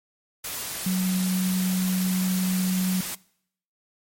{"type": "tone in noise", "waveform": "sine", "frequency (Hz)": 185, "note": "F#3", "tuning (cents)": 0, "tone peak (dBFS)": -21, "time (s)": [0.86, 3.01], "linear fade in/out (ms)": 5, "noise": "white", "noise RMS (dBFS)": -32, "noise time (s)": [0.44, 3.15], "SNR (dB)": 8, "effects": ["noise-tail reverb RT60 0.7 s tail -23 dB re dry", "MP3 64 kbps"]}